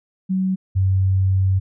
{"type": "tone pair in turn", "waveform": "sine", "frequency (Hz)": [188.3, 95.16], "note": ["F#3", "F#2"], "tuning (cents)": [31, 49], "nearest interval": "octave", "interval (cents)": 1182, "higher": "first", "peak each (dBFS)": [-17, -14], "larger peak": "second", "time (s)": [[0.29, 0.56], [0.75, 1.6]], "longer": "second", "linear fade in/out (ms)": 20, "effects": []}